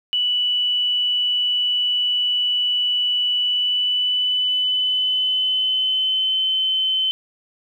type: tone with pitch glide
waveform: sine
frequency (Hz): 2960 to 3064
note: F#7 to G7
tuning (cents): 0 to -40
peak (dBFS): -17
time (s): 0.13-7.11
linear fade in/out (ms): 0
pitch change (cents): +60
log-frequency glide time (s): 3.39-6.4
effects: 9-bit